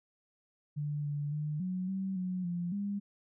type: tone with pitch steps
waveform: sine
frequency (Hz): 147.4 / 145.6 / 150.5 / 184 / 191.6 / 183.3 / 174.2 / 201.6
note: D3 / D3 / D3 / F#3 / G3 / F#3 / F3 / G3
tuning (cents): +7 / -15 / +43 / -9 / -39 / -16 / -4 / +49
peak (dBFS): -32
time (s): 0.76-3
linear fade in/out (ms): 20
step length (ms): 280
effects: none